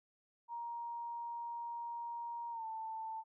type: tone with pitch glide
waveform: sine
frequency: 940 to 887.2 Hz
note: A#5 to A5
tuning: +14 to +14 cents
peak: -40 dBFS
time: 0.48-3.24 s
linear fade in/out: 50 ms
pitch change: -100 cents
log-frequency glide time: 2.51-2.65 s
effects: none